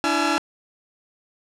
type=tone cluster; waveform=sawtooth; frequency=292.5 / 329.9 / 845 / 1360 Hz; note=D4 / E4 / G#5 / F6; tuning=-7 / +1 / +30 / -46 cents; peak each=-21 dBFS; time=0.04-0.38 s; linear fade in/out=0 ms; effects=low-pass 7000 Hz 12 dB/octave